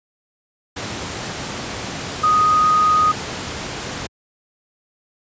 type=tone in noise; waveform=sine; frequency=1244.5 Hz; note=D#6; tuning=in tune; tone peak=-12 dBFS; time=2.23-3.12 s; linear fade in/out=10 ms; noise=pink; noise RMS=-27 dBFS; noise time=0.76-4.07 s; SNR=+12 dB; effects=high-pass 80 Hz 12 dB/octave + resampled to 16000 Hz